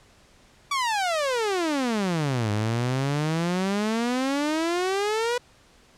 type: exponential two-way sweep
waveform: sawtooth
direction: down then up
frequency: 1162 to 102.6 to 494.9 Hz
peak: -19 dBFS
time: 0.71-5.38 s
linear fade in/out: 5 ms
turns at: 2.51 s
effects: pink hiss -56 dBFS RMS until 5.97 s + low-pass 8000 Hz 12 dB/octave